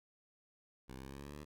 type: exponential sweep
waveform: 10% pulse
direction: up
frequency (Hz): 63.7 to 75.3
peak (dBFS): -39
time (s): 0.88-1.45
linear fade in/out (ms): 20
effects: none